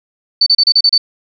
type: tone bursts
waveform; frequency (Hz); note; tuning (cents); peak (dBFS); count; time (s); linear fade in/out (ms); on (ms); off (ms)
sine; 4532; C#8; +37; -6; 7; 0.41-0.98; 5; 54; 32
effects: none